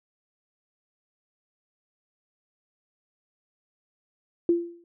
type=tone with exponential decay; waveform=sine; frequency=342.6 Hz; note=F4; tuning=33 cents flat; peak=-15 dBFS; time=4.49-4.84 s; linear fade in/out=2 ms; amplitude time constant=74 ms; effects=none